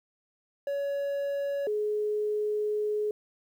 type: tone pair in turn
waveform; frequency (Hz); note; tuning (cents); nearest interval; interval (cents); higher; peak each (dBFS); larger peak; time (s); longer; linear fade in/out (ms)
triangle / sine; 563 / 421.8; C#5 / G#4; +27 / +27; perfect fourth; 500; first; -26; neither; 0.67-1.67 / 1.67-3.11; second; 2
effects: 10-bit